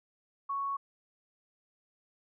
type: tone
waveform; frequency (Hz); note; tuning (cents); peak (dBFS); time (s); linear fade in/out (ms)
sine; 1110; C#6; +2; -31; 0.49-0.77; 10
effects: none